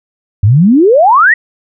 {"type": "exponential sweep", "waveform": "sine", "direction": "up", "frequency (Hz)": [92.5, 1975.5], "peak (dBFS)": -3, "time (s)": [0.43, 1.34], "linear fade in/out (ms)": 5, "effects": []}